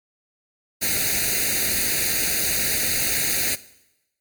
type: noise with comb filter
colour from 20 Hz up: white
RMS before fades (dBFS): -22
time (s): 0.81-3.56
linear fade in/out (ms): 20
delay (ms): 0.46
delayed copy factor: +1
effects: noise-tail reverb RT60 0.9 s tail -18 dB re dry + MP3 96 kbps